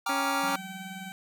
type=chord; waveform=square; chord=G minor seventh; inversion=none; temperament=equal; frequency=784 / 932.3 / 1174.7 / 1396.9 Hz; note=G5 / Bb5 / D6 / F6; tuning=0 / 0 / 0 / 0 cents; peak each=-34 dBFS; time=0.06-0.56 s; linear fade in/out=5 ms
type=harmonic tone; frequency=277.2 Hz; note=C#4; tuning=in tune; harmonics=1 / 2 / 3 / 4 / 5 / 6 / 7 / 8 / 9; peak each=-34 / -37 / -39 / -40 / -41 / -42 / -42 / -43 / -44 dBFS; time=0.09-0.56 s; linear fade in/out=5 ms
type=tone with tremolo; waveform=sine; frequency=187.6 Hz; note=F#3; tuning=24 cents sharp; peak=-37 dBFS; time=0.43-1.12 s; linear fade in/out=5 ms; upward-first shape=sine; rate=19 Hz; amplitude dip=75%
type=tone with vibrato; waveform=15% pulse; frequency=769 Hz; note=G5; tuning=33 cents flat; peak=-34 dBFS; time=0.48-1.12 s; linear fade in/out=0 ms; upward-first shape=sine; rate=18 Hz; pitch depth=12 cents each way
effects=none